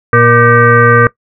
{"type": "tone with frequency modulation", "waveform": "sine", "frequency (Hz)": 830.6, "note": "G#5", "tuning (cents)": 0, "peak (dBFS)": -3, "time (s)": [0.13, 1.07], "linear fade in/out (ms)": 2, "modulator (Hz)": 357, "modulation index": 2.4, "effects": ["noise-tail reverb RT60 0.1 s tail -20 dB re dry"]}